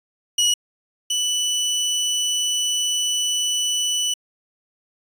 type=tone pair in turn; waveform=25% pulse; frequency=2920 / 2973 Hz; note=F#7 / F#7; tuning=-24 / +8 cents; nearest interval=unison; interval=32 cents; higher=second; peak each=-12 / -16 dBFS; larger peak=first; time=0.38-0.54 / 1.1-4.14 s; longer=second; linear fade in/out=5 ms; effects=resampled to 32000 Hz